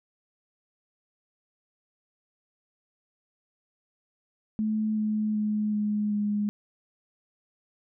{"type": "tone with pitch steps", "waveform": "sine", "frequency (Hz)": [216.1, 213.9, 211.7, 209.5, 207.3], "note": ["A3", "A3", "G#3", "G#3", "G#3"], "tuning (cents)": [-31, -49, 33, 15, -3], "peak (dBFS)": -24, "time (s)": [4.59, 6.49], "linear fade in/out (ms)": 0, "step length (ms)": 380, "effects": []}